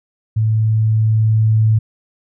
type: tone with level ramp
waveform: sine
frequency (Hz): 109.8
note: A2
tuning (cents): -3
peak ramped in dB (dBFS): -12 to -9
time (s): 0.36-1.79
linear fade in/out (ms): 10
effects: none